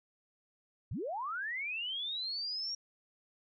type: linear sweep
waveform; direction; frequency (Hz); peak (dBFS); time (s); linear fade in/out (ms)
sine; up; 68.1 to 5640; -35; 0.91-2.75; 5
effects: none